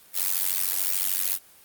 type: noise with amplitude modulation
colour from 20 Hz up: blue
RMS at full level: -21 dBFS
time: 0.13-1.39 s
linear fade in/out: 50 ms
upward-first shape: sine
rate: 93.5 Hz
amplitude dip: 95%
effects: white hiss -53 dBFS RMS until 1.64 s + Opus 32 kbps